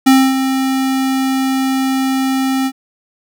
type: tone with ADSR envelope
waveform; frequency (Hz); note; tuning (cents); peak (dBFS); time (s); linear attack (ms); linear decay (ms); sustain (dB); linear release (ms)
square; 265; C4; +22; -5; 0.06-2.72; 12; 260; -9; 58
effects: none